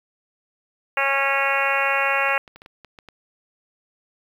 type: harmonic tone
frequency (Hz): 275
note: C#4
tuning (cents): -14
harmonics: 2 / 3 / 4 / 5 / 6 / 7 / 8 / 9 / 10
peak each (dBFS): -27 / -27 / -27 / -27 / -27 / -27 / -27 / -27 / -27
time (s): 0.97-2.38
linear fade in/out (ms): 2
type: clicks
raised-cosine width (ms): 0.3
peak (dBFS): -27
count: 8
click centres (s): 2.289 / 2.478 / 2.56 / 2.619 / 2.661 / 2.847 / 2.988 / 3.087
effects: 8-bit